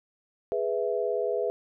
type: chord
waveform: sine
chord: E major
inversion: first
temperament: equal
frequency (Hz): 415.3 / 493.9 / 659.3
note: G#4 / B4 / E5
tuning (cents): 0 / 0 / 0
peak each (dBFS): -29 / -29 / -31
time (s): 0.52-1.5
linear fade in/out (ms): 0
effects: none